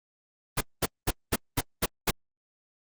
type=noise bursts; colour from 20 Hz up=pink; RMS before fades=-24 dBFS; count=7; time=0.57-2.11 s; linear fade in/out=10 ms; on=40 ms; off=210 ms; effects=Opus 24 kbps